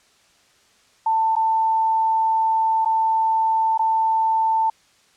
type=tone with dropouts; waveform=sine; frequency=890 Hz; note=A5; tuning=20 cents sharp; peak=-16 dBFS; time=1.06-4.7 s; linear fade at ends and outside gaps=5 ms; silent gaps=1.355-1.364 / 2.849-2.857 / 3.777-3.792 s; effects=white hiss -57 dBFS RMS until 5.16 s + low-pass 7000 Hz 12 dB/octave